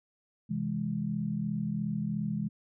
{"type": "chord", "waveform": "sine", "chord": "C augmented", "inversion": "none", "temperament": "equal", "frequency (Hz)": [130.81, 164.81, 207.7], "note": ["C3", "E3", "G#3"], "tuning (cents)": [0, 0, 0], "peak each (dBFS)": [-37, -34, -32], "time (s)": [0.49, 2.49], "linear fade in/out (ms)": 20, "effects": []}